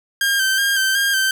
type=tone with vibrato; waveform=sawtooth; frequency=1582 Hz; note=G6; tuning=15 cents sharp; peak=-12 dBFS; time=0.21-1.31 s; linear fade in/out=2 ms; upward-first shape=square; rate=2.7 Hz; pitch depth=32 cents each way; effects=none